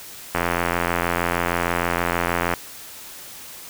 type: click train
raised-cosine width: 0.5 ms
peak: -5 dBFS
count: 190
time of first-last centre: 0.35-2.538 s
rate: 86.4 Hz
effects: white hiss -39 dBFS RMS until 3.69 s